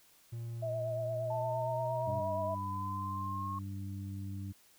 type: tone with pitch glide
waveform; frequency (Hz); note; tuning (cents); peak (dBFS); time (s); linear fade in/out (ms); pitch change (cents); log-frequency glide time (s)
triangle; 116.54 to 122.55; A#2 to B2; 0 to -13; -36; 0.32-2.21; 10; +87; 1-1.99
type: tone with vibrato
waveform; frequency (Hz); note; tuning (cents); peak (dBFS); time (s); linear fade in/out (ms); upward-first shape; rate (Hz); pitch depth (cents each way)
sine; 641; E5; -49; -34; 0.62-2.55; 10; triangle; 8.6; 50
type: linear sweep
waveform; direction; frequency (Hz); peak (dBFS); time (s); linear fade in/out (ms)
sine; up; 880 to 1087; -37; 1.3-3.59; 5
type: harmonic tone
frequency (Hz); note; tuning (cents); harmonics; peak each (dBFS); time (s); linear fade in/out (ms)
98; G2; 0; 1 / 2 / 3; -39 / -45 / -49; 2.06-4.53; 20
effects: white hiss -64 dBFS RMS until 4.78 s